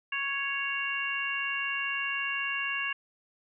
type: harmonic tone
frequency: 554.4 Hz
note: C#5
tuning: in tune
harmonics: 2 / 3 / 4 / 5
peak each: -38 / -34 / -37 / -32 dBFS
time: 0.12-2.93 s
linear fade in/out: 5 ms
effects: none